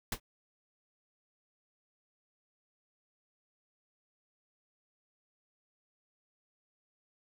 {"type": "noise with exponential decay", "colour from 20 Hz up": "pink", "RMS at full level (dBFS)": -27, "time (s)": [0.12, 0.2], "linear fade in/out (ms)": 5, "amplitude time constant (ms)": 16, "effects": []}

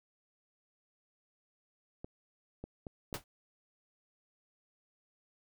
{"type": "clicks", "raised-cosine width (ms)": 2, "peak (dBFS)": -29, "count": 4, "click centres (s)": [2.045, 2.64, 2.868, 3.128]}
{"type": "noise with exponential decay", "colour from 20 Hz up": "pink", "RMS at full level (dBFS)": -34, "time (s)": [3.14, 3.24], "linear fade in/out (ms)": 1, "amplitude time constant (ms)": 21}
{"effects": []}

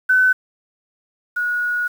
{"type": "tone pair in turn", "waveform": "sine", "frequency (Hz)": [1512, 1456.3], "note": ["F#6", "F#6"], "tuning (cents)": [37, -28], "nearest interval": "minor second", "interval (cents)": 65, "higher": "first", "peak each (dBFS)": [-11, -18], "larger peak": "first", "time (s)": [[0.09, 0.33], [1.36, 1.88]], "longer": "second", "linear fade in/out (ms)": 10, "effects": ["7-bit"]}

